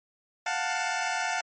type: tone cluster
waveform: 20% pulse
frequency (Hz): 707 / 746 / 886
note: F5 / F#5 / A5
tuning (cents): +21 / +14 / +12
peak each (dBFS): -27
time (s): 0.46-1.41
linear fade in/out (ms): 5
effects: MP3 32 kbps